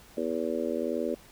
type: harmonic tone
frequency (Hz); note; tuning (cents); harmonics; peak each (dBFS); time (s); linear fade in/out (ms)
81.5; E2; -19; 3 / 4 / 5 / 6 / 7; -34 / -34 / -34 / -34 / -34; 0.17-1.15; 5
effects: pink hiss -54 dBFS RMS until 1.31 s